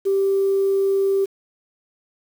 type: tone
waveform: sine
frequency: 391.2 Hz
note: G4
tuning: 4 cents flat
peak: -15 dBFS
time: 0.05-1.26 s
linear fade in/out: 20 ms
effects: tanh soft clip ceiling -11 dBFS + 7-bit